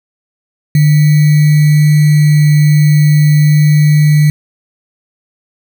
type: tone with sample-and-hold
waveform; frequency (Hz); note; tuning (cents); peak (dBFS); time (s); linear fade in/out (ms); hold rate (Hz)
sine; 150.2; D3; +39; -4; 0.75-4.3; 2; 2100
effects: none